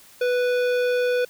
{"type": "tone with hard clipping", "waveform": "triangle", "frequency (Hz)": 493.9, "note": "B4", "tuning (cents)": 0, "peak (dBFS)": -21, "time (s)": [0.21, 1.25], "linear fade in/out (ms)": 5, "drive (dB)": 18, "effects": ["white hiss -50 dBFS RMS until 1.29 s"]}